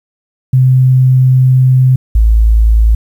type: tone pair in turn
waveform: sine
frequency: 129.2 / 55.06 Hz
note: C3 / A1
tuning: -21 / +2 cents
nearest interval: octave + minor third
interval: 1477 cents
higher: first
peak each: -4 dBFS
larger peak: neither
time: 0.53-1.96 / 2.15-2.95 s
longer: first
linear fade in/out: 5 ms
effects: 7-bit